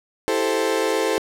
35% pulse chord, A minor seventh, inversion second, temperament equal, 329.6 / 392 / 440 / 523.3 Hz, E4 / G4 / A4 / C5, 0 / 0 / 0 / 0 cents, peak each -25 / -25 / -21 / -23 dBFS, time 0.28-1.18 s, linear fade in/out 0 ms, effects low-pass 12000 Hz 12 dB/octave

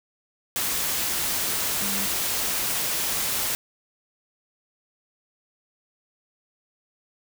sine tone in noise, 198.9 Hz, G3, 25 cents sharp, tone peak -33 dBFS, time 1.82-2.06 s, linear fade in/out 0 ms, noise white, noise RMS -26 dBFS, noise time 0.56-3.55 s, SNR -10 dB, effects none

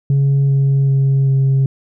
sine tone with pitch steps, 138.59 / 137.39 / 136.21 / 135.03 Hz, C#3 / C#3 / C#3 / C#3, 0 / -15 / -30 / -45 cents, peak -8 dBFS, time 0.1-1.66 s, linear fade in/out 2 ms, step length 390 ms, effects tanh soft clip ceiling -9 dBFS

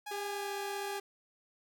sawtooth tone, 830.6 Hz, G#5, in tune, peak -36 dBFS, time 0.06-0.99 s, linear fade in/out 10 ms
sawtooth tone with pitch glide, 402.3 to 397.2 Hz, G4 to G4, +45 to +23 cents, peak -34 dBFS, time 0.11-1 s, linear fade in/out 5 ms, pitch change -22 cents, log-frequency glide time 0.25-0.51 s
effects none

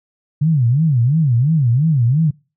sine tone with vibrato, 137.8 Hz, C#3, 10 cents flat, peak -11 dBFS, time 0.41-2.31 s, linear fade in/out 10 ms, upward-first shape sine, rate 2.9 Hz, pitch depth 300 cents each way, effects noise-tail reverb RT60 0.3 s tail -23 dB re dry

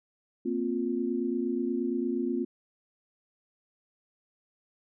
sine chord, Bb suspended second, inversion none, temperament equal with one note detuned, 233.1 / 261.6 / 351.5 Hz, Bb3 / C4 / F4, 0 / 0 / +11 cents, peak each -32 / -31 / -31 dBFS, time 0.45-2.45 s, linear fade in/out 10 ms, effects none

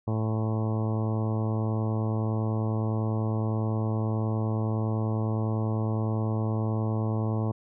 harmonic tone with a mistuned harmonic, 109.8 Hz, A2, 3 cents flat, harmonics 1 / 2 / 3 / 4 / 5 / 6 / 7 / 8 / 9 / 10, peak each -26 / -32 / -36 / -38 / -40 / -42 / -43 / -44 / -45 / -46 dBFS, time 0.07-7.52 s, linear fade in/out 10 ms, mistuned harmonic 9, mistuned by +24 cents, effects none

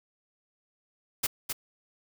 white noise with echo, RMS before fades -27 dBFS, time 1.23-1.27 s, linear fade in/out 10 ms, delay 260 ms, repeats 1, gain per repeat -5 dB, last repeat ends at 1.53 s, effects none

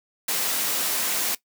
white noise, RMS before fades -25 dBFS, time 0.28-1.35 s, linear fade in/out 5 ms, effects noise-tail reverb RT60 0.1 s tail -18 dB re dry + high-pass 200 Hz 12 dB/octave

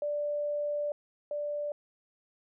sine tone pair in turn, 587.3 / 587.3 Hz, D5 / D5, 0 / 0 cents, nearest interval unison, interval 0 cents, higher neither, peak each -29 / -31 dBFS, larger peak first, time 0.02-0.92 / 1.31-1.72 s, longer first, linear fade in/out 2 ms, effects none

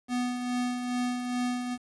square tone with tremolo, 246.9 Hz, B3, in tune, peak -27 dBFS, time 0.08-1.78 s, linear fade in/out 50 ms, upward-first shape sine, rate 2.4 Hz, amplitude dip 45%, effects resampled to 22050 Hz + 9-bit

